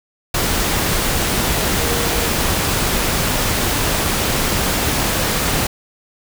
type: tone in noise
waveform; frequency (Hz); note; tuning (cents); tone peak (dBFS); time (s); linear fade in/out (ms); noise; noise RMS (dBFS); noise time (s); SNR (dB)
sine; 470.4; A#4; +16; -25; 1.79-2.28; 5; pink; -18; 0.34-5.67; -10
effects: none